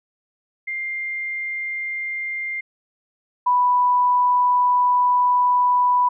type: tone pair in turn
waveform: sine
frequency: 2100 / 987.9 Hz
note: C7 / B5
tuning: +6 / 0 cents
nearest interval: octave + minor second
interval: 1306 cents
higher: first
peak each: -24 / -14 dBFS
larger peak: second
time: 0.67-2.61 / 3.46-6.09 s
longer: second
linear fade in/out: 10 ms
effects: none